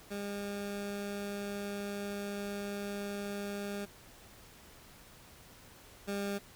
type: tone pair in turn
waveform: 20% pulse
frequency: 202.3 / 200.7 Hz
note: G#3 / G3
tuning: -45 / +41 cents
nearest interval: unison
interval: 14 cents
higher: first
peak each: -32 / -29 dBFS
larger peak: second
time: 0.1-3.86 / 6.07-6.39 s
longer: first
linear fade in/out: 20 ms
effects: pink hiss -56 dBFS RMS until 6.55 s